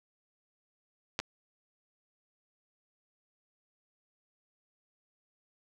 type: clicks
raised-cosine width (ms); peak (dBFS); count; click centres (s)
0.2; -13 / -19; 2; 1.191 / 1.2
effects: none